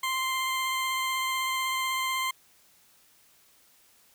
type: tone with vibrato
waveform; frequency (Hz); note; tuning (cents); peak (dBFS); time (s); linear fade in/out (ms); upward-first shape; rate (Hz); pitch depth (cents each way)
20% pulse; 1046.5; C6; 0; -22; 0.03-2.31; 5; triangle; 16; 13
effects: white hiss -61 dBFS RMS until 4.14 s